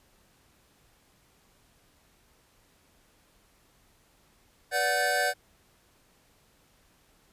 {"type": "tone cluster", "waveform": "square", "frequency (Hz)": [488.5, 581, 738, 1541, 1749], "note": ["B4", "D5", "F#5", "G6", "A6"], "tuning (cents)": [-19, -19, -5, -30, -11], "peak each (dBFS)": [-36, -32, -30, -29, -36], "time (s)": [4.71, 5.34], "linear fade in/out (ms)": 50, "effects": ["pink hiss -64 dBFS RMS until 7.32 s", "resampled to 32000 Hz"]}